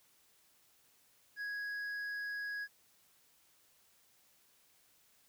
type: tone with hard clipping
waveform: sine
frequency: 1661.2 Hz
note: G#6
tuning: in tune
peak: -39 dBFS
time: 1.36-2.68 s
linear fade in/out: 50 ms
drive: 4 dB
effects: white hiss -69 dBFS RMS until 5.28 s